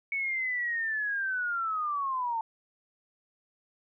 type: linear sweep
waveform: sine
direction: down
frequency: 2231 to 887 Hz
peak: -28 dBFS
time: 0.12-2.41 s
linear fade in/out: 2 ms
effects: none